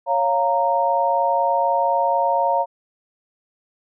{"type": "chord", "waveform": "sine", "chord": "Bb minor", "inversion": "first", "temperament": "equal with one note detuned", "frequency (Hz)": [554.4, 698.5, 928], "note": ["Db5", "F5", "Bb5"], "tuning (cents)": [0, 0, -8], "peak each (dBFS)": [-22, -21, -19], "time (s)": [0.06, 2.66], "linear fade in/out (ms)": 50, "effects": []}